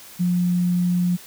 sine tone, 177.5 Hz, F3, 28 cents sharp, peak -17 dBFS, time 0.19-1.17 s, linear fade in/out 20 ms, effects white hiss -43 dBFS RMS until 1.26 s

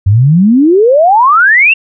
sine exponential sweep, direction up, 92.5 to 2794 Hz, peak -3 dBFS, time 0.06-1.74 s, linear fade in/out 10 ms, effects none

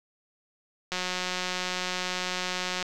click train, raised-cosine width 0.2 ms, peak -13 dBFS, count 348, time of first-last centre 0.92-2.827 s, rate 182 Hz, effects none

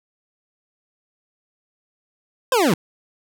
25% pulse linear sweep, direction down, 540 to 140.3 Hz, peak -11 dBFS, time 2.52-2.74 s, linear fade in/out 2 ms, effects none

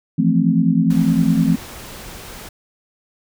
sine chord, F major seventh, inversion third, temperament equal, 164.81 / 174.61 / 220 / 261.6 Hz, E3 / F3 / A3 / C4, 0 / 0 / 0 / 0 cents, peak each -18 dBFS, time 0.18-1.56 s, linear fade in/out 10 ms
pink noise, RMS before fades -35 dBFS, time 0.9-2.49 s, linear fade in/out 5 ms
effects none

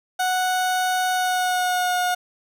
30% pulse tone with pitch glide, 738 to 721.6 Hz, F#5 to F#5, -5 to -44 cents, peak -17 dBFS, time 0.19-2.15 s, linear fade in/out 10 ms, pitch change -39 cents, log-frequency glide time 1.12-1.98 s, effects none

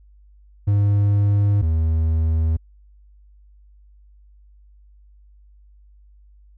triangle tone pair in turn, 101.8 / 80.01 Hz, G#2 / D#2, -34 / +49 cents, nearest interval major third, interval 417 cents, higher first, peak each -12 / -14 dBFS, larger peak first, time 0.67-1.62 / 1.62-2.57 s, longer neither, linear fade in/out 10 ms, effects added 50 Hz sine -47 dBFS peak until 6.57 s

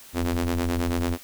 sawtooth ring-modulated tone, 86.8 Hz, F2, 10 cents flat, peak -16 dBFS, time 0.13-1.18 s, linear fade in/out 50 ms, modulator 169 Hz, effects white hiss -47 dBFS RMS until 1.23 s

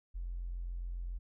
triangle tone with tanh clipping, 43.65 Hz, F1, in tune, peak -36 dBFS, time 0.14-1.19 s, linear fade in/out 20 ms, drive 2 dB, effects none

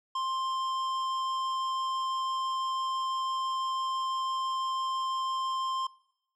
sine tone with tanh clipping, 1051 Hz, C6, 7 cents sharp, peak -31 dBFS, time 0.15-5.87 s, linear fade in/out 5 ms, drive 18 dB, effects noise-tail reverb RT60 0.8 s tail -22 dB re dry + low-pass 6000 Hz 12 dB/octave

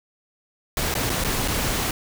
pink noise with dropouts, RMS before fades -24 dBFS, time 0.77-1.91 s, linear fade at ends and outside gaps 2 ms, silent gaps 0.941-0.951 / 1.096-1.1 / 1.24-1.246 / 1.478-1.482 s, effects none

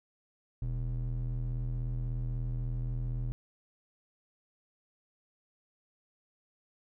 triangle ring-modulated tone, 80.3 Hz, E2, 45 cents flat, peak -26 dBFS, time 0.62-3.32 s, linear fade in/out 0 ms, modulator 41.9 Hz, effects none

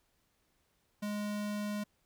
square tone, 207.7 Hz, G#3, in tune, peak -35 dBFS, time 1.02-1.84 s, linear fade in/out 10 ms, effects pink hiss -75 dBFS RMS until 2.05 s

